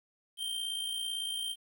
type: tone with amplitude modulation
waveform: square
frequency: 3156 Hz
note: G7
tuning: 11 cents sharp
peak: -32 dBFS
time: 0.37-1.56 s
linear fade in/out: 50 ms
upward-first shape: sine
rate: 57.9 Hz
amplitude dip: 50%
effects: 11-bit